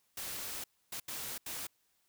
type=noise bursts at uneven times; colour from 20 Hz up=white; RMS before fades=-41 dBFS; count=4; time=0.17-0.64 / 0.92-1 / 1.08-1.38 / 1.46-1.67 s; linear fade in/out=5 ms; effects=white hiss -75 dBFS RMS until 2.08 s